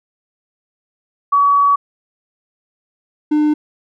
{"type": "tone pair in turn", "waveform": ["sine", "triangle"], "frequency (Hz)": [1134, 301.2], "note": ["C#6", "D4"], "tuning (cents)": [39, 44], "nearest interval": "octave + major seventh", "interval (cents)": 2295, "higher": "first", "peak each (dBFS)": -9, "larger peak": "neither", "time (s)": [[1.32, 1.76], [3.31, 3.54]], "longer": "first", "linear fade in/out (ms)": 10, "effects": []}